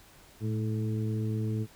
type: harmonic tone with a mistuned harmonic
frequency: 108.5 Hz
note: A2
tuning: 24 cents flat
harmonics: 1 / 2 / 3 / 4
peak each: -29 / -35 / -39 / -41 dBFS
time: 0.4-1.67 s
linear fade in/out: 50 ms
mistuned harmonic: 1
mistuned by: +52 cents
effects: pink hiss -56 dBFS RMS until 1.75 s